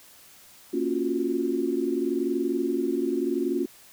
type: chord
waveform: sine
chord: Gb major seventh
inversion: first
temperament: equal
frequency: 233.1 / 277.2 / 349.2 / 370 Hz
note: Bb3 / Db4 / F4 / Gb4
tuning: 0 / 0 / 0 / 0 cents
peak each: -32 / -28 / -27 / -31 dBFS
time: 0.73-3.66 s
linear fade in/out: 10 ms
effects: white hiss -52 dBFS RMS until 3.92 s